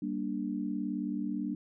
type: chord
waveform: sine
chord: G minor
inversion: none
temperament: just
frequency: 196 / 235.2 / 294 Hz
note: G3 / Bb3 / D4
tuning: 0 / +16 / +2 cents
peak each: -36 / -36 / -35 dBFS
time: 0.02-1.55 s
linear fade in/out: 5 ms
effects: none